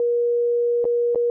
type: tone with dropouts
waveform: sine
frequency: 477 Hz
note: A#4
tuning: 40 cents sharp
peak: -17 dBFS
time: 0-1.3 s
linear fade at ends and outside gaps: 1 ms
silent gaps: 0.843-0.852 / 1.148-1.157 s
effects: none